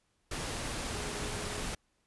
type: tone in noise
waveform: sine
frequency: 418.1 Hz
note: G#4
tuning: 12 cents sharp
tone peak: -46 dBFS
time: 0.94-1.63 s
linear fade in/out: 5 ms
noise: pink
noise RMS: -37 dBFS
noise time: 0.31-1.75 s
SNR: -12 dB
effects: pink hiss -75 dBFS RMS until 2.06 s + resampled to 24000 Hz